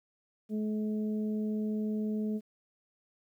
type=harmonic tone; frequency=213.9 Hz; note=A3; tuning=49 cents flat; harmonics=1 / 2 / 3; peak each=-30 / -39 / -50 dBFS; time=0.49-2.41 s; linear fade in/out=50 ms; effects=11-bit